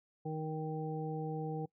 harmonic tone, 156.6 Hz, D#3, 11 cents sharp, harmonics 1 / 2 / 3 / 5, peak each -38 / -44 / -41 / -44 dBFS, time 0.25-1.66 s, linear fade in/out 10 ms, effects noise-tail reverb RT60 0.1 s tail -23 dB re dry

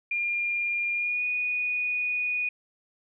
sine tone with pitch glide, 2406 to 2468 Hz, D7 to D#7, +41 to -15 cents, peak -25 dBFS, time 0.11-2.49 s, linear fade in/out 5 ms, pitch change +44 cents, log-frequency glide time 0.94-1.24 s, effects none

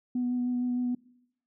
sine tone with vibrato, 246.9 Hz, B3, in tune, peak -25 dBFS, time 0.15-0.95 s, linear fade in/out 5 ms, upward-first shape sine, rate 6.5 Hz, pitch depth 13 cents each way, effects noise-tail reverb RT60 0.8 s tail -23 dB re dry + tanh soft clip ceiling -22 dBFS

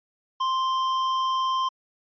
sine tone with hard clipping, 1046.5 Hz, C6, in tune, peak -24 dBFS, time 0.4-1.69 s, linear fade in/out 10 ms, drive 11 dB, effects resampled to 11025 Hz

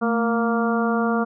harmonic tone with a mistuned harmonic, 233.1 Hz, A#3, in tune, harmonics 1 / 2 / 3 / 4 / 5 / 6, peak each -21 / -25 / -27 / -32 / -28 / -29 dBFS, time 0.01-1.25 s, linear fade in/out 20 ms, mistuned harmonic 1, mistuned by -64 cents, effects none

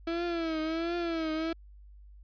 35% pulse tone with vibrato, 329.6 Hz, E4, in tune, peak -28 dBFS, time 0.07-1.53 s, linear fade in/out 5 ms, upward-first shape triangle, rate 1.4 Hz, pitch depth 100 cents each way, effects added 50 Hz sine -49 dBFS peak until 2.23 s + resampled to 11025 Hz

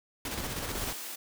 pink noise with tremolo, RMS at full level -34 dBFS, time 0.25-0.93 s, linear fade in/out 2 ms, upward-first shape square, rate 16 Hz, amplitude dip 35%
white high-pass noise, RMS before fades -40 dBFS, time 0.77-1.16 s, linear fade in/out 10 ms, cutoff 220 Hz, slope 96 dB/octave
effects none

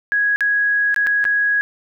sine tone with dropouts, 1661.2 Hz, G#6, in tune, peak -14 dBFS, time 0.12-1.61 s, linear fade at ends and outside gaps 0 ms, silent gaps 0.36-0.407 / 0.944-0.962 / 1.066-1.07 / 1.242-1.252 s, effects none

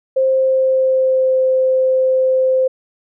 sine tone with pitch glide, 527 to 520 Hz, C5 to C5, +12 to -11 cents, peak -11 dBFS, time 0.16-2.68 s, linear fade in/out 10 ms, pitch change -23 cents, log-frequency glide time 0.27-1.39 s, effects none

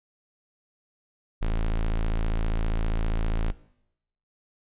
square tone, 27.5 Hz, A0, in tune, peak -24 dBFS, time 1.41-3.52 s, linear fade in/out 10 ms, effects noise-tail reverb RT60 0.8 s tail -18 dB re dry + resampled to 8000 Hz

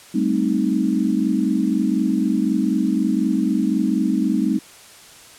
sine chord, A half-diminished seventh, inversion third, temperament equal, 196 / 220 / 261.6 / 311.1 Hz, G3 / A3 / C4 / Eb4, 0 / 0 / 0 / 0 cents, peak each -22 dBFS, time 0.14-4.59 s, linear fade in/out 10 ms, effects white hiss -44 dBFS RMS until 5.38 s + low-pass 10000 Hz 12 dB/octave

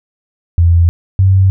sine tone pair in turn, 85 / 95.41 Hz, F2 / G2, -46 / -46 cents, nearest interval major second, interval 200 cents, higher second, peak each -5 dBFS, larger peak neither, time 0.58-0.89 / 1.19-1.5 s, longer neither, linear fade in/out 0 ms, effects none

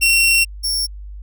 sawtooth tone pair in turn, 2728 / 5468 Hz, F7 / F8, -41 / -37 cents, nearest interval octave, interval 1204 cents, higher second, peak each -8 / -15 dBFS, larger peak first, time 0.01-0.45 / 0.63-0.87 s, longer first, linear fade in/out 20 ms, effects added 50 Hz sine -30 dBFS peak until 1.22 s

